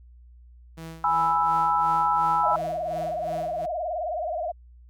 sawtooth tone with tremolo, 163 Hz, E3, 19 cents flat, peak -32 dBFS, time 0.77-3.66 s, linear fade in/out 10 ms, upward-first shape sine, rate 2.8 Hz, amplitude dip 75%
sine chord, E major, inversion first, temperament equal, 830.6 / 987.8 / 1318.5 Hz, G#5 / B5 / E6, 0 / 0 / 0 cents, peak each -24 dBFS, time 1.04-2.56 s, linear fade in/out 2 ms
sine tone with vibrato, 666 Hz, E5, 18 cents sharp, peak -26 dBFS, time 2.43-4.52 s, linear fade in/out 10 ms, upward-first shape sine, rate 19 Hz, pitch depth 150 cents each way
effects added 60 Hz sine -47 dBFS peak until 4.89 s

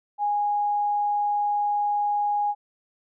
sine tone, 825 Hz, G#5, 12 cents flat, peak -21 dBFS, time 0.18-2.55 s, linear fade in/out 50 ms, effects none

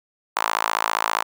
sawtooth tone with high-pass filter, 55 Hz, A1, in tune, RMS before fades -23 dBFS, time 0.36-1.23 s, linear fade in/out 10 ms, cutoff 1000 Hz, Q 3, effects none

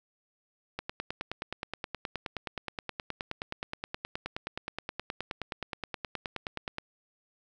click train, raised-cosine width 0.3 ms, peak -18 dBFS, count 58, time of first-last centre 0.79-6.784 s, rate 9.51 Hz, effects none

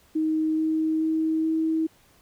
sine tone with pitch steps, 314.2 / 316.2 / 318.2 / 320.2 Hz, D#4 / D#4 / D#4 / D#4, +17 / +28 / +39 / +50 cents, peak -21 dBFS, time 0.15-1.87 s, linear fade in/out 10 ms, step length 430 ms, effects pink hiss -59 dBFS RMS until 2.21 s

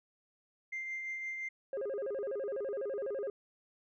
sine tone with tremolo, 2093 Hz, C7, in tune, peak -34 dBFS, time 0.72-1.49 s, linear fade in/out 10 ms, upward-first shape triangle, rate 5.8 Hz, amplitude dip 40%
sine tone with vibrato, 470.6 Hz, A#4, 16 cents sharp, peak -32 dBFS, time 1.73-3.3 s, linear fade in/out 2 ms, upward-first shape square, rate 12 Hz, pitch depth 240 cents each way
effects tanh soft clip ceiling -33 dBFS

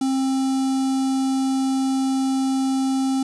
square tone with notch filter, 265.8 Hz, C4, 27 cents sharp, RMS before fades -21 dBFS, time 0.01-3.23 s, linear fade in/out 5 ms, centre 2000 Hz, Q 0.55, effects resampled to 22050 Hz + 8-bit

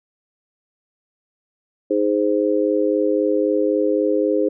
sine chord, Ab major, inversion second, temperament just, 311.5 / 415.3 / 519.1 Hz, Eb4 / Ab4 / C5, +2 / 0 / -14 cents, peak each -20 dBFS, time 1.9-4.49 s, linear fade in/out 10 ms, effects none

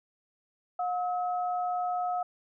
sine tone pair together, 720 / 1284 Hz, F#5 / E6, -47 / -46 cents, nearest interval minor seventh, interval 1001 cents, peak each -28 / -37 dBFS, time 0.79-2.23 s, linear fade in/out 5 ms, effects none

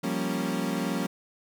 35% pulse chord, G half-diminished seventh, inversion third, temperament equal, 174.61 / 196 / 233.1 / 277.2 Hz, F3 / G3 / Bb3 / Db4, 0 / 0 / 0 / 0 cents, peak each -31 dBFS, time 0.03-1.07 s, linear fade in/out 10 ms, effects none

